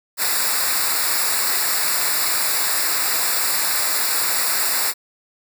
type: noise with comb filter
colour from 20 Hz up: white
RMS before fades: -20 dBFS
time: 0.17-4.94 s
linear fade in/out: 50 ms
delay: 0.32 ms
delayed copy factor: -0.9
effects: none